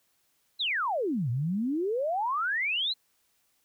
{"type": "exponential two-way sweep", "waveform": "sine", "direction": "down then up", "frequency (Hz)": [4186, 113.8, 4186], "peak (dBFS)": -26, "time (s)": [0.59, 2.94], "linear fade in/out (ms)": 20, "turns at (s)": 1.3, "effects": ["white hiss -71 dBFS RMS until 3.64 s"]}